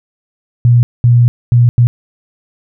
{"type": "tone bursts at uneven times", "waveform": "sine", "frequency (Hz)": 120.4, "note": "B2", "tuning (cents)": -44, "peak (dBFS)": -4, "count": 4, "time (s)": [[0.65, 0.83], [1.04, 1.28], [1.52, 1.69], [1.78, 1.87]], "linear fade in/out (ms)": 0, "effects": []}